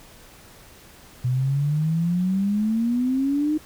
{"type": "exponential sweep", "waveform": "sine", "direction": "up", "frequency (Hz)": [123.2, 311.1], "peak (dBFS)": -19, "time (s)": [1.24, 3.58], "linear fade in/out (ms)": 10, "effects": ["pink hiss -48 dBFS RMS until 3.65 s"]}